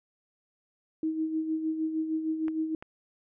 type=tone with tremolo; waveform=sine; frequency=317 Hz; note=D#4; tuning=32 cents sharp; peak=-25 dBFS; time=1.03-2.75 s; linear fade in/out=2 ms; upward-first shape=sine; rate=6.5 Hz; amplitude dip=55%
type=clicks; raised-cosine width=0.5 ms; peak=-27 dBFS; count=2; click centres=2.482 / 2.825 s
effects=none